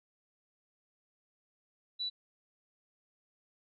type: tone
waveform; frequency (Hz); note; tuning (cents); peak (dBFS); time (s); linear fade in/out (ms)
sine; 3951; B7; 0; -33; 1.99-2.1; 20
effects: none